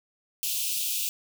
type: high-pass noise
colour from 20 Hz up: white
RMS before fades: -29 dBFS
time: 0.43-1.09 s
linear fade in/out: 0 ms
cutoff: 2500 Hz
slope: 96 dB/octave
effects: none